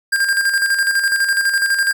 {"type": "tone with tremolo", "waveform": "square", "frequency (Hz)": 1601, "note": "G6", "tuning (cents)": 36, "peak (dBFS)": -13, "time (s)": [0.12, 1.93], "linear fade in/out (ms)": 10, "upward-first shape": "square", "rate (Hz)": 12, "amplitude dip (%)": 50, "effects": []}